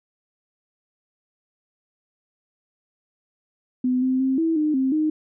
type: tone with pitch steps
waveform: sine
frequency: 252.7 / 259 / 264.3 / 326.1 / 304.7 / 264 / 309 Hz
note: B3 / C4 / C4 / E4 / D#4 / C4 / D#4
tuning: +40 / -17 / +18 / -19 / -36 / +16 / -12 cents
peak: -18 dBFS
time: 3.84-5.1 s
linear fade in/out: 5 ms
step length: 180 ms
effects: none